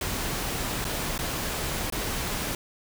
pink noise with dropouts, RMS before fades -30 dBFS, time 0.01-2.55 s, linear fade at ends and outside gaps 2 ms, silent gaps 0.844-0.85 / 1.179-1.189 / 1.901-1.923 s, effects none

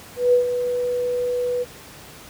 sine tone with ADSR envelope, 491.7 Hz, B4, 8 cents flat, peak -11 dBFS, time 0.16-1.65 s, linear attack 170 ms, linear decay 110 ms, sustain -9 dB, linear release 30 ms, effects pink hiss -42 dBFS RMS until 2.29 s + high-pass 60 Hz 12 dB/octave

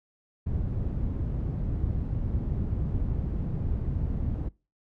white low-pass noise, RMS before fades -29 dBFS, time 0.46-4.49 s, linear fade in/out 10 ms, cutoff 110 Hz, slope 12 dB/octave, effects noise-tail reverb RT60 0.3 s tail -23 dB re dry

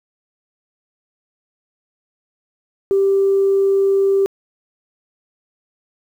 sine tone, 392 Hz, G4, in tune, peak -11 dBFS, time 2.91-4.26 s, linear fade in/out 0 ms, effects tanh soft clip ceiling -7 dBFS + 8-bit

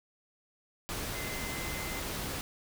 sine tone in noise, 2063 Hz, C7, 25 cents flat, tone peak -42 dBFS, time 1.15-2 s, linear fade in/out 0 ms, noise pink, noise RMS -37 dBFS, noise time 0.89-2.41 s, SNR -8 dB, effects none

